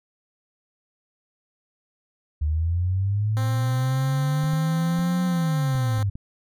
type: linear two-way sweep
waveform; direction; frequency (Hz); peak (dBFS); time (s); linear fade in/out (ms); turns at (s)
sine; up then down; 73.42 to 182.2 to 96.2; -20; 2.41-6.1; 10; 5.26
type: tone with vibrato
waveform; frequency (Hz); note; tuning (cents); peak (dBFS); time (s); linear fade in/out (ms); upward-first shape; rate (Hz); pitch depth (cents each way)
10% pulse; 261.6; C4; 0; -23; 3.37-6.03; 0; sine; 1.9; 10
type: clicks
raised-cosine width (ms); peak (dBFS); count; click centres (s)
5; -24; 6; 4.44 / 4.535 / 4.991 / 5.752 / 5.987 / 6.155
effects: none